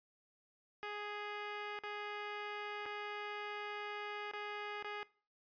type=tone with dropouts; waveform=10% pulse; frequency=415.3 Hz; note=G#4; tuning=in tune; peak=-33 dBFS; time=0.83-5.03 s; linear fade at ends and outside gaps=0 ms; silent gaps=1.789-1.836 / 2.857-2.862 / 4.313-4.335 / 4.825-4.845 s; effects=noise-tail reverb RT60 0.4 s tail -21 dB re dry + resampled to 11025 Hz